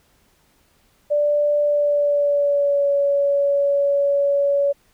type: tone with pitch glide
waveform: sine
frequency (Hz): 587.3 to 565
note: D5 to C#5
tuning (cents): 0 to +33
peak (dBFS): -15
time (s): 1.1-4.73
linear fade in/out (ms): 20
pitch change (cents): -67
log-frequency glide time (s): 1.61-2.89
effects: pink hiss -60 dBFS RMS until 4.93 s